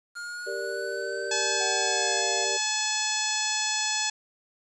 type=exponential sweep; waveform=square; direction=up; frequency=1413 to 1661.2 Hz; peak=-35 dBFS; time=0.15-2.22 s; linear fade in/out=20 ms
type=chord; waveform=sine; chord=G minor; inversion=none; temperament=equal; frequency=392 / 466.2 / 587.3 Hz; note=G4 / Bb4 / D5; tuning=0 / 0 / 0 cents; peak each=-34 / -35 / -35 dBFS; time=0.46-2.58 s; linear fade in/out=20 ms
type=harmonic tone; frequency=858 Hz; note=A5; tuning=44 cents flat; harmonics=1 / 2 / 3 / 4 / 5 / 6 / 7 / 8 / 9; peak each=-34 / -34 / -34 / -34 / -34 / -34 / -34 / -34 / -34 dBFS; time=1.31-4.1 s; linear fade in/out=5 ms
type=tone with pitch glide; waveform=triangle; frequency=756 to 701.3 Hz; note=F#5 to F5; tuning=+37 to +7 cents; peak=-31 dBFS; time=1.6-2.45 s; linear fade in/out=10 ms; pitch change=-130 cents; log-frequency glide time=1.81-2.18 s
effects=resampled to 22050 Hz + 9-bit